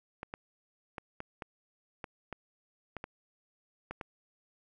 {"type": "clicks", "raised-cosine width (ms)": 0.5, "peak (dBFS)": -24, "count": 11, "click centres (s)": [0.231, 0.339, 0.982, 1.204, 1.422, 2.042, 2.327, 2.967, 3.041, 3.91, 4.012], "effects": []}